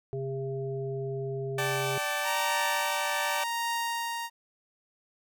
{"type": "harmonic tone", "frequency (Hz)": 134.5, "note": "C3", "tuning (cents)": 48, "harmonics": [1, 3, 5], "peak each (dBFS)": [-34, -33, -44], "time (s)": [0.13, 1.98], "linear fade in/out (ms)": 0}
{"type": "chord", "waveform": "15% pulse", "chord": "D suspended fourth", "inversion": "none", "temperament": "equal with one note detuned", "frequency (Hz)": [587.3, 767.9, 880], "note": ["D5", "G5", "A5"], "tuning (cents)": [0, -36, 0], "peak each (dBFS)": [-26, -27, -29], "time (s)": [1.58, 3.44], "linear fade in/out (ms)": 5}
{"type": "tone with tremolo", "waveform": "sawtooth", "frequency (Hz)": 932.3, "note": "A#5", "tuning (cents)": 0, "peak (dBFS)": -24, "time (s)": [2.23, 4.3], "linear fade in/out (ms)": 50, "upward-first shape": "triangle", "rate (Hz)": 0.84, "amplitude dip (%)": 50}
{"effects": []}